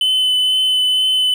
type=tone with vibrato; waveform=triangle; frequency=3027 Hz; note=F#7; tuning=39 cents sharp; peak=-11 dBFS; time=0.01-1.34 s; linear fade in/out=2 ms; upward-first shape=triangle; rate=2.1 Hz; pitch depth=12 cents each way; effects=none